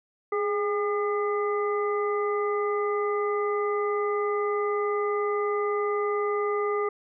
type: harmonic tone with a mistuned harmonic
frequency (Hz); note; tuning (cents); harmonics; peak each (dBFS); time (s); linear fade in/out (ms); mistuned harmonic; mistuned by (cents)
404.2; G#4; -47; 1 / 2 / 3 / 5; -25 / -37 / -30 / -38; 0.32-6.89; 5; 1; +49
effects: none